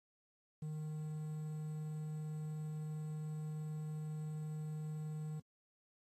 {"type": "tone with quantisation", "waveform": "triangle", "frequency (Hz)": 153.8, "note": "D#3", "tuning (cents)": -20, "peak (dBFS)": -38, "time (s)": [0.62, 5.4], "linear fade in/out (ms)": 5, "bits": 11, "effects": ["AAC 32 kbps"]}